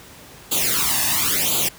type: noise with flanger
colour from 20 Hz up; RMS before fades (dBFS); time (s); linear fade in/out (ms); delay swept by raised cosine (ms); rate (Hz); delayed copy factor
white; -20; 0.51-1.69; 10; 0.27 to 1.12; 0.96; +0.85
effects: pink hiss -43 dBFS RMS until 1.78 s + high-pass 60 Hz 12 dB/octave